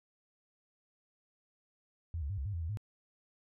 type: tone with pitch steps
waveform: sine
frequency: 83.5 / 70.5 / 98.9 / 68.5 / 102.1 / 84.3 / 80.7 / 105.6 Hz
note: E2 / C#2 / G2 / C#2 / G#2 / E2 / E2 / G#2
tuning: +23 / +30 / +16 / -20 / -29 / +39 / -36 / +29 cents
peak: -34 dBFS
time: 2.14-2.772 s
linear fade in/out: 0 ms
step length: 79 ms
effects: none